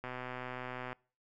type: click train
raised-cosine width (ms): 0.5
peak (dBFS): -26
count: 113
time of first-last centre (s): 0.04-0.929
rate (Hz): 126
effects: noise-tail reverb RT60 0.4 s tail -24 dB re dry